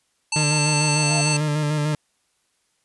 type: harmonic tone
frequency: 888 Hz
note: A5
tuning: 16 cents sharp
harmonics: 1 / 3 / 5 / 7 / 9 / 10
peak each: -29 / -25 / -26 / -29 / -28 / -32 dBFS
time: 0.32-1.37 s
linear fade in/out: 5 ms
type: tone with vibrato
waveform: 40% pulse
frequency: 150 Hz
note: D3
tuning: 37 cents sharp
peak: -19 dBFS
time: 0.36-1.95 s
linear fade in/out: 2 ms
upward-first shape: square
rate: 6.7 Hz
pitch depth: 29 cents each way
type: tone with exponential growth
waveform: sine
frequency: 687 Hz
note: F5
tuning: 29 cents flat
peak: -23 dBFS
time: 0.78-1.21 s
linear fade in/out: 0 ms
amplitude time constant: 93 ms
effects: white hiss -68 dBFS RMS until 2.84 s + resampled to 24000 Hz